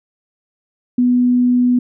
sine tone, 246.9 Hz, B3, in tune, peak -10 dBFS, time 0.98-1.79 s, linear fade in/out 5 ms, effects none

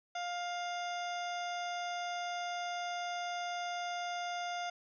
harmonic tone, 704 Hz, F5, 14 cents sharp, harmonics 1 / 2 / 3 / 4 / 5 / 7 / 8 / 9, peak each -37 / -44 / -47 / -51 / -48 / -53 / -62 / -53 dBFS, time 0.15-4.7 s, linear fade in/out 5 ms, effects none

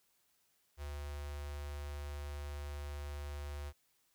square tone with notch filter, 72.5 Hz, D2, 22 cents flat, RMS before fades -43 dBFS, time 0.77-3.73 s, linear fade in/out 50 ms, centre 210 Hz, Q 0.69, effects white hiss -75 dBFS RMS until 4.14 s

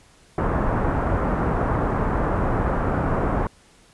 pink low-pass noise, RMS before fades -22 dBFS, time 0.38-3.47 s, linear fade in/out 2 ms, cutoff 1400 Hz, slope 24 dB/octave, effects pink hiss -54 dBFS RMS until 3.93 s + resampled to 24000 Hz

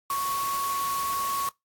sine tone in noise, 1108.7 Hz, C#6, in tune, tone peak -26 dBFS, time 0.1-1.49 s, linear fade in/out 2 ms, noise white, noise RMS -35 dBFS, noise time 0.1-1.49 s, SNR +6 dB, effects noise-tail reverb RT60 0.2 s tail -26 dB re dry + AAC 64 kbps

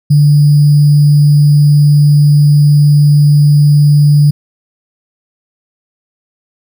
sine tone with sample-and-hold, 146.83 Hz, D3, in tune, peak -3 dBFS, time 0.1-4.31 s, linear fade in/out 10 ms, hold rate 4900 Hz, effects none

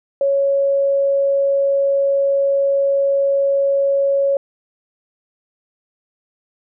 sine tone, 554.4 Hz, C#5, in tune, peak -13 dBFS, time 0.21-4.37 s, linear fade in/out 2 ms, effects none

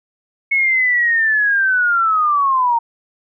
sine linear sweep, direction down, 2200 to 916 Hz, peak -12 dBFS, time 0.51-2.79 s, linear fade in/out 10 ms, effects none

